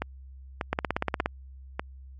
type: two click trains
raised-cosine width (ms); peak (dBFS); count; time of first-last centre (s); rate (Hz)
0.5; -10 / -13; 10 / 4; 0.73-1.259 / 0.02-1.795; 17 / 1.69
effects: added 66 Hz sine -43 dBFS peak until 2.19 s + MP3 48 kbps